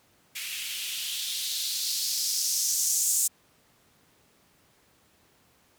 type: noise with band-pass filter sweep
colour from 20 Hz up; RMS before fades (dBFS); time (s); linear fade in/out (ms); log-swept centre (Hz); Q
violet; -29; 0.35-3.28; 10; 2400 to 7500; 2.8
effects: pink hiss -63 dBFS RMS until 5.78 s + high-pass 80 Hz 12 dB/octave